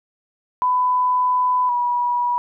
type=tone pair in turn; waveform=sine; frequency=1000 / 971 Hz; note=B5 / B5; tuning=+21 / -30 cents; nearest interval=minor second; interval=51 cents; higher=first; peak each=-15 / -17 dBFS; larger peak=first; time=0.62-1.69 / 1.69-2.38 s; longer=first; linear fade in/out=0 ms; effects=none